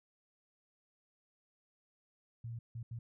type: tone bursts at uneven times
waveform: sine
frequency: 116.2 Hz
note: A#2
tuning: 5 cents flat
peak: -40 dBFS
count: 3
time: 2.44-2.59 / 2.75-2.83 / 2.91-2.99 s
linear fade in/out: 5 ms
effects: none